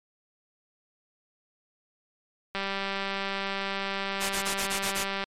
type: click train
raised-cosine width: 0.3 ms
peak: -15 dBFS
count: 528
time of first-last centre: 2.55-5.239 s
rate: 196 Hz
type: noise bursts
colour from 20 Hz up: white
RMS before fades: -29 dBFS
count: 7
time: 4.2-5.044 s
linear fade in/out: 20 ms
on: 100 ms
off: 24 ms
effects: low-pass 10000 Hz 12 dB/octave + MP3 64 kbps

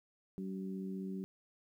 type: harmonic tone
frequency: 95.3 Hz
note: G2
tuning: 48 cents flat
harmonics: 2 / 3 / 4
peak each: -39 / -48 / -47 dBFS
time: 0.38-1.24 s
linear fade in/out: 0 ms
effects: 12-bit

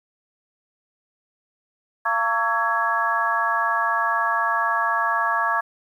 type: tone cluster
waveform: sine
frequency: 685 / 911 / 1129 / 1329 / 1665 Hz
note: F5 / A#5 / C#6 / E6 / G#6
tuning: -34 / -40 / +31 / +14 / +4 cents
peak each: -28 / -26 / -23 / -29 / -24 dBFS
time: 2.05-5.61 s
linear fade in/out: 10 ms
effects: 9-bit

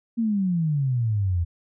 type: exponential sweep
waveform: sine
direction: down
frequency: 236.4 to 82.41 Hz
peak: -20 dBFS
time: 0.17-1.45 s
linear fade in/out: 20 ms
effects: none

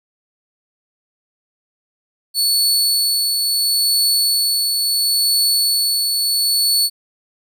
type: tone with tremolo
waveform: sawtooth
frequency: 4435 Hz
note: C#8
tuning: in tune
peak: -10 dBFS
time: 2.34-6.9 s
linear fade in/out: 50 ms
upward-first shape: triangle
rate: 0.73 Hz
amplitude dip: 35%
effects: none

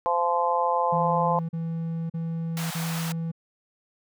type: harmonic tone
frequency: 172.6 Hz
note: F3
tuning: 20 cents flat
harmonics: 3 / 4 / 5 / 6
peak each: -27 / -29 / -25 / -26 dBFS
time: 0.06-1.39 s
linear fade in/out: 0 ms
type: tone bursts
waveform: triangle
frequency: 164.81 Hz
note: E3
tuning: in tune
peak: -25 dBFS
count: 4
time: 0.92-3.317 s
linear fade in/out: 10 ms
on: 570 ms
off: 39 ms
type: high-pass noise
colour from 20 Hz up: pink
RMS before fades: -35 dBFS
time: 2.57-3.12 s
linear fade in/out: 0 ms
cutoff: 650 Hz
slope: 48 dB/octave
effects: none

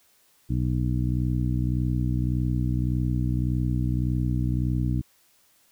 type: harmonic tone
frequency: 61.74 Hz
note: B1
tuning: in tune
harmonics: 1 / 2 / 3 / 4 / 5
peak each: -27 / -25 / -31 / -33 / -33 dBFS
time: 0.49-5.02 s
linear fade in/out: 20 ms
effects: white hiss -62 dBFS RMS until 5.71 s

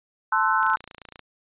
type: chord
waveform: sine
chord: F# half-diminished seventh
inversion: first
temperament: equal with one note detuned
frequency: 880 / 1046.5 / 1318.5 / 1499.8 Hz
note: A5 / C6 / E6 / F#6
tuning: 0 / 0 / 0 / +23 cents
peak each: -24 dBFS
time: 0.32-0.76 s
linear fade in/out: 5 ms
type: click train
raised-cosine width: 0.2 ms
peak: -23 dBFS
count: 17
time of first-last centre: 0.63-1.193 s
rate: 28.4 Hz
effects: resampled to 8000 Hz

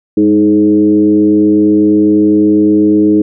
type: tone with frequency modulation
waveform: sine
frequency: 313.9 Hz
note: D#4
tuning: 15 cents sharp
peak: -5 dBFS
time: 0.17-3.22 s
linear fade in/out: 5 ms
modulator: 108 Hz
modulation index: 0.8
effects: none

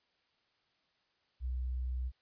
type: tone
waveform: sine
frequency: 62.8 Hz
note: B1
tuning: 30 cents sharp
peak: -33 dBFS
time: 1.4-2.12 s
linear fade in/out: 50 ms
effects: white hiss -75 dBFS RMS until 2.21 s + resampled to 11025 Hz

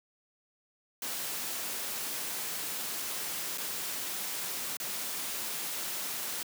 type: noise with dropouts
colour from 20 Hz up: white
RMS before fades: -36 dBFS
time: 1.02-6.43 s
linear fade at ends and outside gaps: 2 ms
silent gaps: 3.576-3.581 / 4.769-4.8 s
effects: high-pass 150 Hz 12 dB/octave

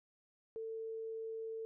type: tone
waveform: sine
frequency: 447.2 Hz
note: A4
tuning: 28 cents sharp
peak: -40 dBFS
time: 0.56-1.65 s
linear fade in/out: 0 ms
effects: none

